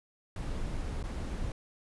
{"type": "noise with dropouts", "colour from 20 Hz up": "brown", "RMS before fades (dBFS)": -35, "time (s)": [0.36, 1.52], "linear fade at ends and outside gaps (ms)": 2, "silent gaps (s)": [1.028, 1.038], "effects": ["resampled to 24000 Hz"]}